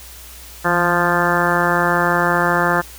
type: harmonic tone with a mistuned harmonic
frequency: 174.61 Hz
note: F3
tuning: in tune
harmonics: 1 / 2 / 3 / 4 / 5 / 6 / 7 / 8 / 9 / 10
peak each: -23 / -23 / -23 / -23 / -23 / -23 / -23 / -23 / -23 / -23 dBFS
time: 0.64-2.82 s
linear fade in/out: 20 ms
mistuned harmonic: 1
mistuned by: -55 cents
effects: added 60 Hz sine -40 dBFS peak until 2.98 s + white hiss -39 dBFS RMS until 2.98 s